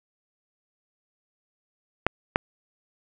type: clicks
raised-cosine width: 0.5 ms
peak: -4 dBFS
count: 2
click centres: 2.066 / 2.359 s
effects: none